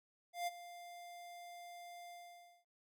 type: tone with ADSR envelope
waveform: square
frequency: 699 Hz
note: F5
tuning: 1 cent sharp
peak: -36 dBFS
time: 0.33-2.65 s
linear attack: 140 ms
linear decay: 27 ms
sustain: -15 dB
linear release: 550 ms
effects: none